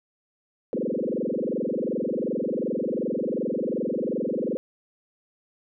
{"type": "tone with frequency modulation", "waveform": "sine", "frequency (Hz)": 370, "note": "F#4", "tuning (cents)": 0, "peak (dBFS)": -24, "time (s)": [0.73, 4.57], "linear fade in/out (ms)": 0, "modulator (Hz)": 22.7, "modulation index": 7.4, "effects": []}